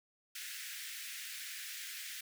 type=high-pass noise; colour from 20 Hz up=pink; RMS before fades=-45 dBFS; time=0.35-2.21 s; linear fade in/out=5 ms; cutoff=1600 Hz; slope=48 dB/octave; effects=none